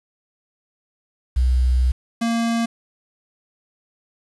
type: tone pair in turn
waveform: sine / square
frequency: 63 / 231.1 Hz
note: B1 / A#3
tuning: +35 / -15 cents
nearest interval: octave + major seventh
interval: 2250 cents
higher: second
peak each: -14 / -19 dBFS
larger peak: first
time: 1.36-1.92 / 2.21-2.66 s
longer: first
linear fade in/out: 10 ms
effects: resampled to 24000 Hz + 7-bit